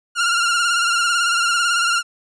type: tone with vibrato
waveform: sawtooth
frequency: 1397 Hz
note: F6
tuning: in tune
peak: -12 dBFS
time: 0.15-2.03 s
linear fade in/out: 50 ms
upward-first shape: sine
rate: 18 Hz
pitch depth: 49 cents each way
effects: resampled to 22050 Hz